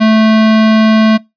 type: tone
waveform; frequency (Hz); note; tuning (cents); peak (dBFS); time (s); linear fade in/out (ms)
square; 219.1; A3; -7; -6; 0-1.18; 20
effects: noise-tail reverb RT60 0.2 s tail -23 dB re dry + resampled to 11025 Hz